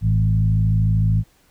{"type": "tone with frequency modulation", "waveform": "sine", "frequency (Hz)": 108.2, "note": "A2", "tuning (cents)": -29, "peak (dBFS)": -14, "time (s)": [0.01, 1.24], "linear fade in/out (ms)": 50, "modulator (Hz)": 53.3, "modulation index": 0.96, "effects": ["pink hiss -58 dBFS RMS until 1.5 s"]}